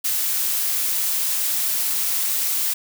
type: noise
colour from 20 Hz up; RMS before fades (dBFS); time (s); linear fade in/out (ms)
blue; -22; 0.04-2.74; 10
effects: none